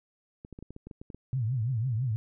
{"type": "clicks", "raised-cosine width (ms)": 3, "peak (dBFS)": -30, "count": 11, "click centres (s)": [0.449, 0.527, 0.589, 0.626, 0.706, 0.764, 0.87, 0.912, 1.015, 1.102, 1.146]}
{"type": "tone with vibrato", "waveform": "sine", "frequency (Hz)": 120, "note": "B2", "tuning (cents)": -49, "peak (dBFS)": -26, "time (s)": [1.33, 2.16], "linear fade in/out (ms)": 0, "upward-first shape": "triangle", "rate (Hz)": 6, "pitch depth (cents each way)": 240}
{"effects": []}